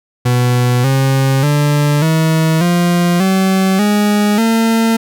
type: tone with pitch steps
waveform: 40% pulse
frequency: 123.4 / 134.57 / 146.75 / 160.03 / 174.51 / 190.31 / 207.5 / 226.3 Hz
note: B2 / C3 / D3 / D#3 / F3 / F#3 / G#3 / A3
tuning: -1 / +49 / -1 / +49 / -1 / +49 / -1 / +49 cents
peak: -9 dBFS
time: 0.25-4.97 s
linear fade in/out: 10 ms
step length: 590 ms
effects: none